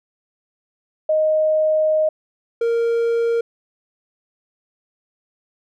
sine / triangle tone pair in turn, 622.3 / 464.7 Hz, D#5 / A#4, 0 / -5 cents, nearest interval perfect fourth, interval 505 cents, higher first, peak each -14 dBFS, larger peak neither, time 1.09-2.09 / 2.61-3.41 s, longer first, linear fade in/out 5 ms, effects none

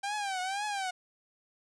sawtooth tone with vibrato, 786 Hz, G5, 4 cents sharp, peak -28 dBFS, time 0.03-0.91 s, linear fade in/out 10 ms, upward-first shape triangle, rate 2 Hz, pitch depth 140 cents each way, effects resampled to 22050 Hz

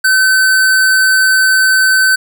square tone, 1529 Hz, G6, 44 cents flat, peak -8 dBFS, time 0.04-2.16 s, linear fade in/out 10 ms, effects none

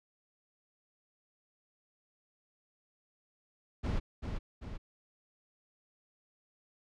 brown noise with echo, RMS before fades -32 dBFS, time 3.83-4 s, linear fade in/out 20 ms, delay 390 ms, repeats 2, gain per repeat -5 dB, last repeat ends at 4.78 s, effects low-pass 5000 Hz 12 dB/octave

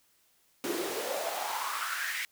pink noise with high-pass filter sweep, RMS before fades -34 dBFS, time 0.64-2.25 s, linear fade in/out 0 ms, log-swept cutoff 300 to 2100 Hz, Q 5.2, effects white hiss -68 dBFS RMS until 2.31 s

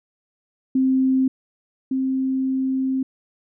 sine tone pair in turn, 262.3 / 263.6 Hz, C4 / C4, +4 / +13 cents, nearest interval unison, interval 9 cents, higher second, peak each -15 / -19 dBFS, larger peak first, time 0.75-1.28 / 1.91-3.03 s, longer second, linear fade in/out 5 ms, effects none

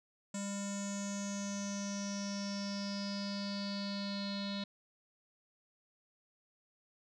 square tone with low-pass filter sweep, 200 Hz, G3, 35 cents sharp, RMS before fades -39 dBFS, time 0.34-4.64 s, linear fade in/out 5 ms, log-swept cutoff 7500 to 4000 Hz, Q 9.7, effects none

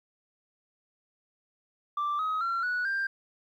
sine tone with pitch steps, 1174.7 / 1266.3 / 1365.1 / 1471.5 / 1586.3 Hz, D6 / D#6 / F6 / F#6 / G6, 0 / +30 / -40 / -10 / +20 cents, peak -25 dBFS, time 1.97-3.07 s, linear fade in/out 5 ms, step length 220 ms, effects tanh soft clip ceiling -25 dBFS + 11-bit

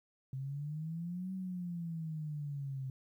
sine exponential two-way sweep, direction up then down, 130.81 to 190 to 130.81 Hz, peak -37 dBFS, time 0.33-2.9 s, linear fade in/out 2 ms, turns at 1.33 s, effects 12-bit

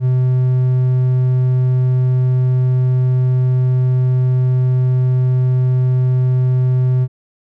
triangle tone, 127.5 Hz, C3, 44 cents flat, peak -9 dBFS, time 0-7.08 s, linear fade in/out 50 ms, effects none

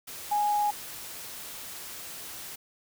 sine tone in noise, 830 Hz, G#5, 1 cent flat, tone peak -23 dBFS, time 0.31-0.71 s, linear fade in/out 10 ms, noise white, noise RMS -41 dBFS, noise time 0.07-2.56 s, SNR +15 dB, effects none

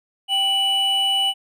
triangle tone pair together, 784 / 2960 Hz, G5 / F#7, 0 / 0 cents, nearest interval octave + major seventh, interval 2300 cents, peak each -24 / -16 dBFS, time 0.28-1.34 s, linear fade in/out 50 ms, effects none

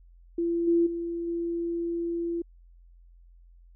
sine tone with level steps, 339.4 Hz, F4, 49 cents flat, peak -24 / -19 / -29 / -27 dBFS, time 0.38-2.42 s, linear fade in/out 5 ms, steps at 0.67 / 0.86 / 1.27 s, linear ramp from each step 10 ms, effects added 43 Hz sine -51 dBFS peak until 3.75 s

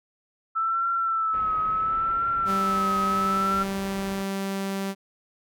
sine tone with vibrato, 1318.5 Hz, E6, in tune, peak -22 dBFS, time 0.55-3.64 s, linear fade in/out 20 ms, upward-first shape triangle, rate 0.72 Hz, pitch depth 64 cents each way
pink low-pass noise, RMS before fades -42 dBFS, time 1.33-4.23 s, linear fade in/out 10 ms, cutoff 2400 Hz, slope 24 dB/octave
sawtooth tone, 195.2 Hz, G3, 7 cents flat, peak -23 dBFS, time 2.45-4.95 s, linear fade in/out 50 ms
effects none

